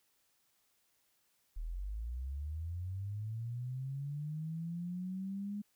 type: linear sweep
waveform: sine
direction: up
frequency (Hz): 36.67 to 207.5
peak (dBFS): -37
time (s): 1.56-5.62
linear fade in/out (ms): 10
effects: white hiss -75 dBFS RMS until 5.75 s